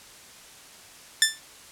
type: tone with exponential decay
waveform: 10% pulse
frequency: 1769 Hz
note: A6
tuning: 9 cents sharp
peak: -3 dBFS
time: 1.22-1.4 s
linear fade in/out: 1 ms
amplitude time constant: 37 ms
effects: white hiss -48 dBFS RMS until 1.71 s + low-pass 10000 Hz 12 dB/octave